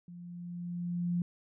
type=tone with level ramp; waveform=sine; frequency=174.61 Hz; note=F3; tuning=in tune; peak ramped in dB=-45 to -27 dBFS; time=0.08-1.22 s; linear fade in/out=2 ms; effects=none